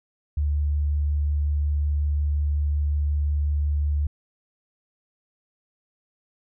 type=tone with vibrato; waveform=sine; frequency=73.4 Hz; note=D2; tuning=in tune; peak=-20 dBFS; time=0.37-4.07 s; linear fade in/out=5 ms; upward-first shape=triangle; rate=5.5 Hz; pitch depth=9 cents each way; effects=none